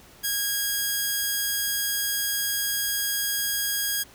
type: tone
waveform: 5% pulse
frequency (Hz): 1640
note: G#6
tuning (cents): -22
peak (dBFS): -13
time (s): 0.23-4.04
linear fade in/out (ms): 20
effects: pink hiss -51 dBFS RMS until 4.14 s